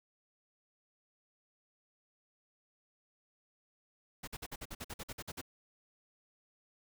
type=noise bursts; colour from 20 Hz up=pink; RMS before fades=-43 dBFS; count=13; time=4.23-5.415 s; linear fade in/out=10 ms; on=45 ms; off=50 ms; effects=none